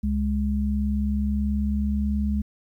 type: tone pair together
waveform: sine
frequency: 69.31 / 207.7 Hz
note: C#2 / G#3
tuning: 0 / 0 cents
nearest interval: octave + perfect fifth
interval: 1900 cents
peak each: -24 dBFS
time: 0.03-2.42 s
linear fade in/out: 10 ms
effects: 10-bit